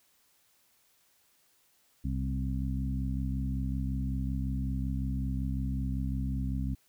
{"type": "harmonic tone with a mistuned harmonic", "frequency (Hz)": 65.41, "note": "C2", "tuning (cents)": 0, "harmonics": [1, 2, 3, 4], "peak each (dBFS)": [-32, -35, -37, -38], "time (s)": [2.04, 6.75], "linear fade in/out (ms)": 10, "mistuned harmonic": 1, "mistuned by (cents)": -47, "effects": ["white hiss -68 dBFS RMS until 6.88 s"]}